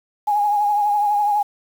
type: tone with vibrato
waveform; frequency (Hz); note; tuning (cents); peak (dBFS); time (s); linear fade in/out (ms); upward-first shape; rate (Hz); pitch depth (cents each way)
sine; 827; G#5; -8; -15; 0.27-1.43; 10; triangle; 12; 45
effects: 7-bit